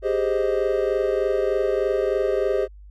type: chord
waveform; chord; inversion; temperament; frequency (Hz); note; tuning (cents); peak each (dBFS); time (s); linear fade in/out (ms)
triangle; Ab major seventh; third; equal; 392 / 415.3 / 523.3 / 622.3; G4 / Ab4 / C5 / Eb5; 0 / 0 / 0 / 0; -22 / -23 / -23 / -25; 0.02-2.68; 50
effects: added 50 Hz sine -41 dBFS peak until 2.9 s